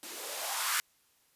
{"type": "noise with band-pass filter sweep", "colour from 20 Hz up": "violet", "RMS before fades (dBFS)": -35, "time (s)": [0.03, 0.8], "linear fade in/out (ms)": 0, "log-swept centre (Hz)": [280, 1500], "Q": 3, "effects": ["white hiss -69 dBFS RMS until 1.35 s", "resampled to 32000 Hz"]}